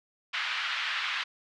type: band-pass noise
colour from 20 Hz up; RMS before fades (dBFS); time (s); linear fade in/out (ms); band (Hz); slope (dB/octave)
pink; -32; 0.33-1.24; 10; 1300 to 3700; 24
effects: none